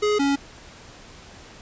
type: tone pair in turn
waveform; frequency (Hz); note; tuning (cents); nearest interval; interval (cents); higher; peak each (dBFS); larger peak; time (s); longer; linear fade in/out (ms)
square; 418.9 / 279.6; G#4 / C#4; +15 / +15; perfect fifth; 700; first; -19; neither; 0.02-0.19 / 0.19-0.36; neither; 10
effects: pink hiss -45 dBFS RMS until 1.61 s + resampled to 16000 Hz